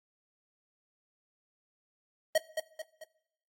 square tone with echo, 632 Hz, D#5, 27 cents sharp, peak -23 dBFS, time 2.35-2.38 s, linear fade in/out 5 ms, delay 220 ms, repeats 3, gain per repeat -7 dB, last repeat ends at 3.04 s, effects noise-tail reverb RT60 0.8 s tail -20 dB re dry + AAC 48 kbps

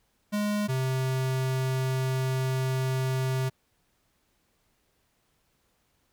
square tone pair in turn, 207.7 / 130.84 Hz, G#3 / C3, 0 / 0 cents, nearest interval minor sixth, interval 800 cents, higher first, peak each -26 dBFS, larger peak neither, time 0.32-0.68 / 0.68-3.5 s, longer second, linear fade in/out 20 ms, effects pink hiss -71 dBFS RMS until 6.12 s

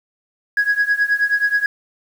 sine tone with tremolo, 1661.2 Hz, G#6, in tune, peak -9 dBFS, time 0.57-1.66 s, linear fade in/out 2 ms, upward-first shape triangle, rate 9.4 Hz, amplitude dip 95%, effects tanh soft clip ceiling -10 dBFS + 7-bit

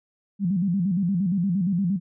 sine tone with vibrato, 185 Hz, F#3, in tune, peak -20 dBFS, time 0.39-2 s, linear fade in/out 50 ms, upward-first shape square, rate 8.6 Hz, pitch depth 130 cents each way, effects none

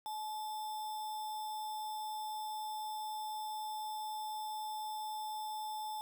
sine tone with sample-and-hold, 858 Hz, A5, 44 cents flat, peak -38 dBFS, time 0.06-6.01 s, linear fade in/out 0 ms, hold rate 4410 Hz, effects none

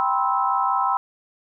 sine chord, C major seventh, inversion second, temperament just, 784.9 / 981.1 / 1046.5 / 1308.1 Hz, G5 / B5 / C6 / E6, +2 / -12 / 0 / -14 cents, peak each -24 dBFS, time 0-0.97 s, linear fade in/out 0 ms, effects none

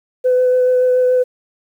sine tone with vibrato, 504 Hz, B4, 35 cents sharp, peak -9 dBFS, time 0.24-1.24 s, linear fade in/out 20 ms, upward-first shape sine, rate 7 Hz, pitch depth 11 cents each way, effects tanh soft clip ceiling -7 dBFS + 8-bit

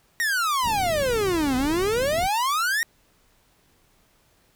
45% pulse exponential two-way sweep, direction down then up, 1905 to 248.2 to 1905 Hz, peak -21 dBFS, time 0.2-2.83 s, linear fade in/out 0 ms, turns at 1.56 s
pink low-pass noise, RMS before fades -34 dBFS, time 0.62-2.29 s, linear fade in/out 50 ms, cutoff 380 Hz, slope 12 dB/octave
effects pink hiss -62 dBFS RMS until 4.55 s

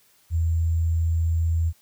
sine tone with sample-and-hold, 82.41 Hz, E2, in tune, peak -19 dBFS, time 0.3-1.73 s, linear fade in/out 50 ms, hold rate 7350 Hz, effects white hiss -60 dBFS RMS until 1.81 s

